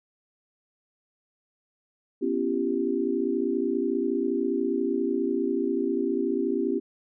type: chord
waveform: sine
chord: C# half-diminished seventh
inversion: third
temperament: equal with one note detuned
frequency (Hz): 246.9 / 277.2 / 337.5 / 392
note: B3 / C#4 / E4 / G4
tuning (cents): 0 / 0 / +41 / 0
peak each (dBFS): -30 / -29 / -29 / -28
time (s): 2.21-6.8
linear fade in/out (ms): 20
effects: none